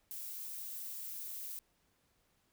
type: noise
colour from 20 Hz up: violet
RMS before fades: -44 dBFS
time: 0.11-1.59 s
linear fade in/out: 0 ms
effects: pink hiss -75 dBFS RMS until 2.52 s